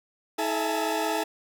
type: tone cluster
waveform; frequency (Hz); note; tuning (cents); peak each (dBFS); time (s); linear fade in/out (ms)
40% pulse; 320.9 / 429.2 / 666 / 836 / 893; E4 / A4 / E5 / G#5 / A5; -46 / -43 / +18 / +11 / +25; -31; 0.38-1.24; 10
effects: none